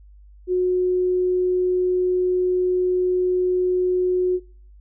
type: tone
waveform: sine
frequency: 364.4 Hz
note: F#4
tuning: 26 cents flat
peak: -17 dBFS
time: 0.47-4.4 s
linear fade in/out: 50 ms
effects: noise-tail reverb RT60 0.5 s tail -24 dB re dry + added 50 Hz sine -44 dBFS peak until 4.8 s